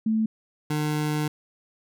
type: tone pair in turn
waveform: sine / 25% pulse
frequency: 220 / 151.13 Hz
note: A3 / D3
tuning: 0 / +50 cents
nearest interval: perfect fifth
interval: 650 cents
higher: first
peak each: -20 dBFS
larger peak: neither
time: 0.06-0.26 / 0.7-1.28 s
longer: second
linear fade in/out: 5 ms
effects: none